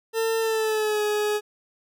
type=tone with pitch glide; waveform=40% pulse; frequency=450 to 419.9 Hz; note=A4 to G#4; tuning=+39 to +19 cents; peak=-21 dBFS; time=0.13-1.41 s; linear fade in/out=50 ms; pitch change=-120 cents; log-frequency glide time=0.4-1.02 s; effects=none